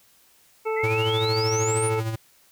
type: harmonic tone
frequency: 440 Hz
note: A4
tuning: in tune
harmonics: 1 / 2 / 3 / 5 / 6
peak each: -24 / -31 / -34 / -36 / -43 dBFS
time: 0.65-2.01 s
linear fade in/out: 20 ms
type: exponential sweep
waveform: sine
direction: up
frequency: 1960 to 9700 Hz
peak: -27 dBFS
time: 0.76-1.9 s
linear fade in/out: 20 ms
type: tone with tremolo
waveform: square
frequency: 111.6 Hz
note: A2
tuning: 25 cents sharp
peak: -24 dBFS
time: 0.83-2.16 s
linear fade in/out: 10 ms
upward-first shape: sine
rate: 13 Hz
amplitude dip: 50%
effects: white hiss -58 dBFS RMS until 2.51 s